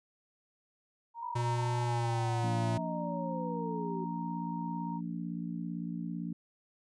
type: tone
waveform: sine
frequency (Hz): 932.3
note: A#5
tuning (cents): 0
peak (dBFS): -39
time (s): 1.14-5.01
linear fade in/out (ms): 50
type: linear sweep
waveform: sine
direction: down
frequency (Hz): 994 to 370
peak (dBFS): -38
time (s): 1.22-4.05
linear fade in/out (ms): 10
type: tone with pitch glide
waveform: square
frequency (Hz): 120.3 to 114.54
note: B2 to A#2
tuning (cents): -45 to -30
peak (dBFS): -31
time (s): 1.35-2.78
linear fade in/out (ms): 10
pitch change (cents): -85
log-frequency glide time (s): 1.83-2.53
type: harmonic tone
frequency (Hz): 57.8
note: A#1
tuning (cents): -14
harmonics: 3 / 4 / 5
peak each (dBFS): -37 / -40 / -42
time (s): 2.43-6.33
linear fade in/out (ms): 5
effects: resampled to 22050 Hz